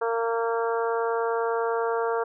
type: harmonic tone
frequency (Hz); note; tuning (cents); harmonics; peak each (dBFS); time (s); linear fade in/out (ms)
229.9; A#3; -24; 2 / 3 / 4 / 5 / 6 / 7; -25 / -32 / -31 / -34 / -34 / -40; 0.01-2.24; 10
effects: none